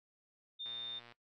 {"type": "tone", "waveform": "sine", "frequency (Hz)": 3620, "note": "A7", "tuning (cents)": 48, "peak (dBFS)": -40, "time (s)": [0.59, 1], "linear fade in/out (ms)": 20}
{"type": "click train", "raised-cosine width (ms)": 0.3, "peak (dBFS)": -39, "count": 56, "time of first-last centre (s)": [0.66, 1.122], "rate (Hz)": 119}
{"effects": ["noise-tail reverb RT60 0.1 s tail -19 dB re dry"]}